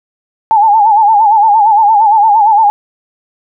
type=tone with vibrato; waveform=sine; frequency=854 Hz; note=G#5; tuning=48 cents sharp; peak=-4 dBFS; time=0.51-2.7 s; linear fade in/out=0 ms; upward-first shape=sine; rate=8.7 Hz; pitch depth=99 cents each way; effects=none